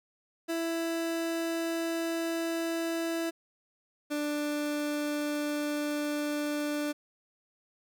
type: tone pair in turn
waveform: 30% pulse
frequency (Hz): 331.4 / 295.2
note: E4 / D4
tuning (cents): +9 / +9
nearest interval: major second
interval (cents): 200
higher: first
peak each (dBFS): -27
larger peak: neither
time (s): 0.48-3.31 / 4.1-6.93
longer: neither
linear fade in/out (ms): 20
effects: none